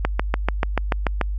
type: click train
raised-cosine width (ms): 0.5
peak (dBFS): -4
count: 9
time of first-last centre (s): 0.05-1.213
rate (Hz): 6.88
effects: added 50 Hz sine -22 dBFS peak until 1.38 s